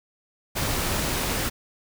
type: noise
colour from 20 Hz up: pink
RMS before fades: -26 dBFS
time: 0.55-1.5 s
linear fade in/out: 20 ms
effects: none